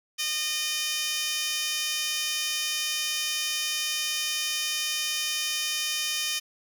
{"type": "tone with high-pass filter", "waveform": "15% pulse", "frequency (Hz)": 611, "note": "D#5", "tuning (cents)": -32, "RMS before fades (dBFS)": -29, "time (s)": [0.18, 6.4], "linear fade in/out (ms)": 20, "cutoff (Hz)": 3700, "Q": 2.7, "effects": []}